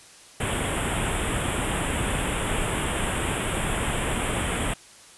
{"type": "band-stop noise", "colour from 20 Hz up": "pink", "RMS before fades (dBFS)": -26, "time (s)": [0.4, 4.74], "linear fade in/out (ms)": 5, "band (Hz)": [3500, 7500], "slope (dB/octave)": 96, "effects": ["white hiss -49 dBFS RMS until 5.17 s", "resampled to 24000 Hz"]}